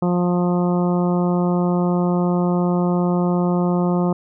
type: harmonic tone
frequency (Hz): 177.1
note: F3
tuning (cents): +24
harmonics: 1 / 2 / 3 / 4 / 5 / 6 / 7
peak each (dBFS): -17 / -23 / -27 / -29 / -31 / -33 / -34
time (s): 0.02-4.13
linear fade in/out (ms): 5
effects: none